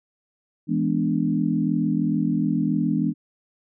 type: chord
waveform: sine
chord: E dominant seventh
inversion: none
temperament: equal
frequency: 164.81 / 207.7 / 246.9 / 293.7 Hz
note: E3 / G#3 / B3 / D4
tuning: 0 / 0 / 0 / 0 cents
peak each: -25 dBFS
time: 0.67-3.14 s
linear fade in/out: 50 ms
effects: none